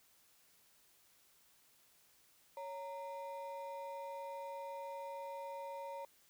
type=ring-modulated tone; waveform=triangle; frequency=741 Hz; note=F#5; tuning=2 cents sharp; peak=-38 dBFS; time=2.57-6.05 s; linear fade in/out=2 ms; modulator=186 Hz; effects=white hiss -69 dBFS RMS until 6.29 s